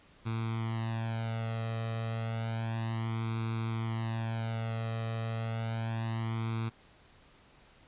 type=tone with flanger; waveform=sawtooth; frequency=113.3 Hz; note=A#2; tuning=49 cents flat; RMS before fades=-34 dBFS; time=0.25-6.7 s; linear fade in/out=20 ms; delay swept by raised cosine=0.83 to 1.6 ms; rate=0.31 Hz; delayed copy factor=+0.8; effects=pink hiss -60 dBFS RMS until 7.87 s + resampled to 8000 Hz